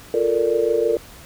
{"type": "chord", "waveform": "sine", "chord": "Bb major seventh", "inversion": "second", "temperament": "equal", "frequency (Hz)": [349.2, 440, 466.2, 587.3], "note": ["F4", "A4", "Bb4", "D5"], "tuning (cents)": [0, 0, 0, 0], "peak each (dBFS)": [-25, -21, -19, -25], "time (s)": [0.14, 0.97], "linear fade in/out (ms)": 2, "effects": ["pink hiss -43 dBFS RMS until 1.25 s"]}